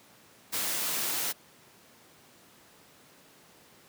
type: noise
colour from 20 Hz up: white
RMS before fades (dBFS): -31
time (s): 0.52-1.33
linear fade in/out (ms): 20
effects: pink hiss -57 dBFS RMS until 3.88 s + high-pass 150 Hz 12 dB/octave